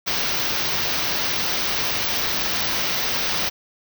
white band-stop noise, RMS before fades -23 dBFS, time 0.06-3.5 s, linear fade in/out 20 ms, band 6200 to 16000 Hz, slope 96 dB/octave, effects none

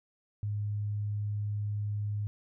sine tone, 103.83 Hz, G#2, in tune, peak -30 dBFS, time 0.43-2.27 s, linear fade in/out 0 ms, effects none

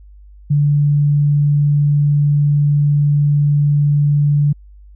sine tone, 145.6 Hz, D3, 15 cents flat, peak -10 dBFS, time 0.5-4.53 s, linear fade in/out 10 ms, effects added 50 Hz sine -38 dBFS peak until 4.95 s

